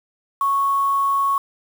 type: tone with quantisation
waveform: sine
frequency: 1106 Hz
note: C#6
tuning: 4 cents flat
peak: -16 dBFS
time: 0.41-1.38 s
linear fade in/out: 2 ms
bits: 6
effects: none